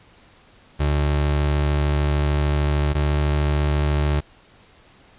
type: tone pair in turn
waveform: 30% pulse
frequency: 73.42 / 73.89 Hz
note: D2 / D2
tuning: 0 / +11 cents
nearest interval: unison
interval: 11 cents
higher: second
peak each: -15 dBFS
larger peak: neither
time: 0.79-2.94 / 2.94-4.21 s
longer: first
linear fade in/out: 20 ms
effects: pink hiss -52 dBFS RMS until 5.18 s + resampled to 8000 Hz